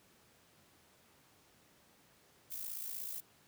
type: noise with amplitude modulation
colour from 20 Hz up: violet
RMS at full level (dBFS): -40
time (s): 2.5-3.21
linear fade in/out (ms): 20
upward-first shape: sine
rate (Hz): 56.3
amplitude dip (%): 60
effects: pink hiss -66 dBFS RMS until 3.47 s + high-pass 100 Hz 12 dB/octave